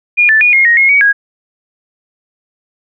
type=tone with pitch steps; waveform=sine; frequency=2430 / 1758 / 2448 / 2143 / 1874 / 2158 / 2256 / 1645 Hz; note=D#7 / A6 / D#7 / C7 / A#6 / C#7 / C#7 / G#6; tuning=-42 / -2 / -29 / +41 / +9 / -47 / +30 / -17 cents; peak=-5 dBFS; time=0.17-1.13 s; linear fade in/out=20 ms; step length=120 ms; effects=none